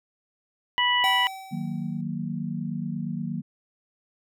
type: harmonic tone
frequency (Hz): 982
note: B5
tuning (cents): -10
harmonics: 1 / 2 / 3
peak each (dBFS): -24 / -24 / -24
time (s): 0.78-1.27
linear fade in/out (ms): 0
type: tone with exponential decay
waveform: square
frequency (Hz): 767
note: G5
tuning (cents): -38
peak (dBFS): -24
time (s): 1.04-2.01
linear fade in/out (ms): 0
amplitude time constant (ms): 210
type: chord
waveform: sine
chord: D# minor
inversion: none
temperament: equal with one note detuned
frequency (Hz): 156.19 / 185 / 233.1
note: D#3 / F#3 / A#3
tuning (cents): +7 / 0 / 0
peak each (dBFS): -32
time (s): 1.51-3.42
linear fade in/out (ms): 20
effects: none